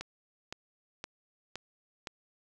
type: click train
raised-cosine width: 0.2 ms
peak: -21 dBFS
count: 5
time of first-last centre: 0.01-2.072 s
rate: 1.94 Hz
effects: none